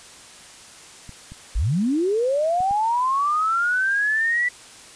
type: clicks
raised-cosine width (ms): 5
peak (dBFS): -26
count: 4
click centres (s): 1.093 / 1.32 / 2.605 / 2.71
type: linear sweep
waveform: sine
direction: up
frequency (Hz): 35.25 to 1975.5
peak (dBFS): -18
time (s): 1.55-4.49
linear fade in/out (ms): 10
effects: white hiss -44 dBFS RMS until 4.95 s + resampled to 22050 Hz